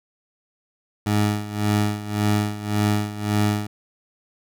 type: tone with tremolo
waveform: 20% pulse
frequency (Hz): 104.5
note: G#2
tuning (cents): +11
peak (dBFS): -12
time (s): 1.06-3.67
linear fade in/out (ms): 5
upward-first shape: sine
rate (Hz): 1.8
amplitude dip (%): 80
effects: none